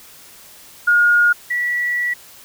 sine tone pair in turn, 1430 / 1944.8 Hz, F6 / B6, +41 / -27 cents, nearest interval perfect fourth, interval 532 cents, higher second, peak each -10 / -17 dBFS, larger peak first, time 0.87-1.33 / 1.5-2.14 s, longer second, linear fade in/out 10 ms, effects white hiss -43 dBFS RMS until 2.44 s

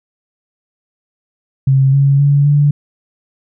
sine tone with pitch steps, 134.6 / 139 / 142.4 / 145.3 Hz, C3 / C#3 / C#3 / D3, +49 / +5 / +47 / -18 cents, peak -7 dBFS, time 1.67-2.71 s, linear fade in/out 5 ms, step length 260 ms, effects none

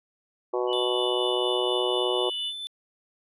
harmonic tone, 123.47 Hz, B2, in tune, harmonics 3 / 4 / 5 / 6 / 7 / 8 / 9, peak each -27 / -29 / -33 / -38 / -35 / -38 / -37 dBFS, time 0.53-2.3 s, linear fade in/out 10 ms
sine tone, 2960 Hz, F#7, in tune, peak -30 dBFS, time 0.67-2.53 s, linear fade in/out 50 ms
triangle tone with tremolo, 3520 Hz, A7, in tune, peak -29 dBFS, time 0.73-2.67 s, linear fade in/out 0 ms, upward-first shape sine, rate 4.2 Hz, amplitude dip 35%
effects resampled to 32000 Hz

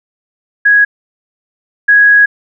sine tone pair in turn, 1661.2 / 1661.2 Hz, G#6 / G#6, 0 / 0 cents, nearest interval unison, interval 0 cents, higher neither, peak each -4 / -3 dBFS, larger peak second, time 0.65-0.85 / 1.88-2.26 s, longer second, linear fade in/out 10 ms, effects none

